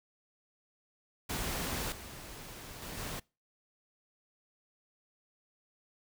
pink noise with level steps, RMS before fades -36 / -47 / -43 / -40 dBFS, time 1.29-3.2 s, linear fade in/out 10 ms, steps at 1.92 / 2.82 / 2.97 s, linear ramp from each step 2 ms, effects noise-tail reverb RT60 0.3 s tail -25 dB re dry

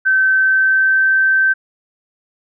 sine tone with pitch glide, 1540 to 1551.6 Hz, G6 to G6, -31 to -18 cents, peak -10 dBFS, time 0.05-1.54 s, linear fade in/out 20 ms, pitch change +13 cents, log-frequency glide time 0.32-1.08 s, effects none

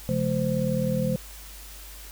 sine tone cluster, 137.1 / 176.6 / 216.3 / 517 Hz, C#3 / F3 / A3 / C5, -19 / +20 / -29 / -21 cents, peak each -28 dBFS, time 0.09-1.16 s, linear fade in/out 0 ms, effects added 50 Hz sine -43 dBFS peak until 2.11 s + white hiss -45 dBFS RMS until 2.11 s

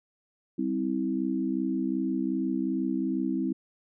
sine chord, C major, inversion second, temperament equal with one note detuned, 196 / 261.6 / 324.2 Hz, G3 / C4 / E4, 0 / 0 / -29 cents, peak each -32 / -29 / -30 dBFS, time 0.58-3.53 s, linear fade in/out 10 ms, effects none

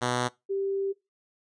5% pulse / sine tone pair in turn, 123.47 / 392 Hz, B2 / G4, 0 / 0 cents, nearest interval octave + minor sixth, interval 2000 cents, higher second, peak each -14 / -26 dBFS, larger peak first, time 0.01-0.29 / 0.49-0.93 s, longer second, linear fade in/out 20 ms, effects noise-tail reverb RT60 0.2 s tail -20 dB re dry + resampled to 22050 Hz

